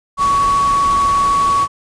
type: tone in noise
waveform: sine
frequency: 1122 Hz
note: C#6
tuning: 21 cents sharp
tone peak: -11 dBFS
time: 0.17-1.68 s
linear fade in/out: 50 ms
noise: pink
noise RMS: -26 dBFS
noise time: 0.17-1.68 s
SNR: +12 dB
effects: resampled to 22050 Hz